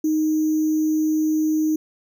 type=tone with sample-and-hold; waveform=sine; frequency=311.1 Hz; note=D#4; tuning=in tune; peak=-17 dBFS; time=0.04-1.76 s; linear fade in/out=5 ms; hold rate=6300 Hz; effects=none